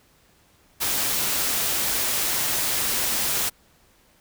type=noise; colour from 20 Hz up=white; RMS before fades=-24 dBFS; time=0.8-3.5 s; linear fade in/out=20 ms; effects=pink hiss -59 dBFS RMS until 4.2 s